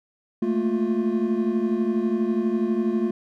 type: tone cluster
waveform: triangle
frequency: 216.8 / 229 / 353.6 Hz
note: A3 / A#3 / F4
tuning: -25 / -31 / +22 cents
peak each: -23 dBFS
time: 0.42-3.11 s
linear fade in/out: 5 ms
effects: none